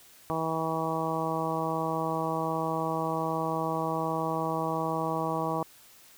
harmonic tone, 161.3 Hz, E3, 37 cents flat, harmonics 1 / 2 / 3 / 4 / 5 / 6 / 7, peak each -35 / -35 / -35 / -35 / -35 / -35 / -35 dBFS, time 0.3-5.63 s, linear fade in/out 0 ms, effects white hiss -55 dBFS RMS until 6.17 s

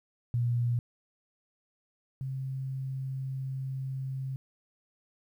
sine tone pair in turn, 120 / 133.03 Hz, B2 / C3, -49 / +29 cents, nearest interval major second, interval 178 cents, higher second, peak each -25 / -32 dBFS, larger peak first, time 0.34-0.79 / 2.21-4.36 s, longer second, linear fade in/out 0 ms, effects 11-bit

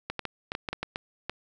clicks, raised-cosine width 0.3 ms, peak -15 dBFS, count 10, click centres 0.1 / 0.193 / 0.253 / 0.519 / 0.551 / 0.688 / 0.73 / 0.83 / 0.959 / 1.296 s, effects none

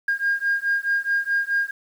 sine beating tone pair, 1615 / 1619.7 Hz, G#6 / G#6, -49 / -44 cents, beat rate 4.7 Hz, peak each -22 dBFS, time 0.08-1.71 s, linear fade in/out 5 ms, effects tanh soft clip ceiling -14 dBFS + 8-bit

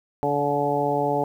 harmonic tone with a mistuned harmonic, 144.3 Hz, D3, 30 cents flat, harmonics 1 / 2 / 3 / 4 / 5 / 6, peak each -31 / -29 / -26 / -27 / -27 / -26 dBFS, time 0.23-1.24 s, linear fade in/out 0 ms, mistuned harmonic 6, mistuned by -16 cents, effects 9-bit

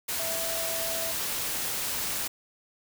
sine tone in noise, 659.3 Hz, E5, in tune, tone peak -35 dBFS, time 0.19-1.12 s, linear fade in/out 10 ms, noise white, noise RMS -31 dBFS, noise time 0.08-2.28 s, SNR -7 dB, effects none

